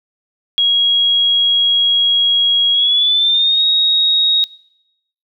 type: tone with pitch glide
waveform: sine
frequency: 3300 to 3769 Hz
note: G#7 to A#7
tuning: -12 to +18 cents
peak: -10 dBFS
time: 0.58-4.44 s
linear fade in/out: 0 ms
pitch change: +230 cents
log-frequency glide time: 2.73-3.64 s
effects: noise-tail reverb RT60 0.8 s tail -22 dB re dry